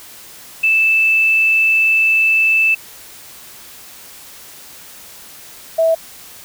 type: tone pair in turn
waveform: sine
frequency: 2637 / 652.6 Hz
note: E7 / E5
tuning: 0 / -18 cents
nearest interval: 2 octaves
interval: 2418 cents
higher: first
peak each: -10 dBFS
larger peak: neither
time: 0.63-2.75 / 5.78-5.95 s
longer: first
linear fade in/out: 10 ms
effects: white hiss -38 dBFS RMS until 6.44 s